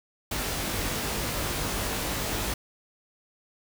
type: noise with comb filter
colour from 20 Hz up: pink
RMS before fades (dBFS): -30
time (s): 0.31-2.54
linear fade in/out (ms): 5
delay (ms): 20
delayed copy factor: +0.8
effects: none